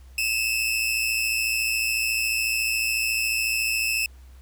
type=tone pair together; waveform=sawtooth; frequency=2569 / 2683 Hz; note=E7 / E7; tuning=-45 / +30 cents; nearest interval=minor second; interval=75 cents; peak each=-22 dBFS; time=0.18-4.06 s; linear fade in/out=2 ms; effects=added 64 Hz sine -44 dBFS peak until 4.41 s + pink hiss -59 dBFS RMS until 4.41 s